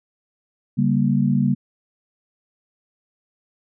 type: chord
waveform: sine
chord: G diminished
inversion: second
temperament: just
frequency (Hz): 141.12 / 196 / 235.2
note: Db3 / G3 / Bb3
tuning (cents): +31 / 0 / +16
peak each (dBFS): -20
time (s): 0.77-1.55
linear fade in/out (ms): 20
effects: none